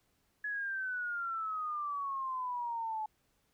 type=exponential sweep; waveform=sine; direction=down; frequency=1700 to 856 Hz; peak=-34 dBFS; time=0.44-3.06 s; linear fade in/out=5 ms; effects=pink hiss -75 dBFS RMS until 3.53 s